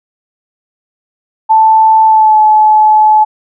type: tone with pitch glide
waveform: sine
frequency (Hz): 880 to 858.9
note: A5 to A5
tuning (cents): 0 to -42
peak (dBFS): -3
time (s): 1.49-3.25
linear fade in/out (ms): 20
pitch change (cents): -42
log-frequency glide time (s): 2.05-2.39
effects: none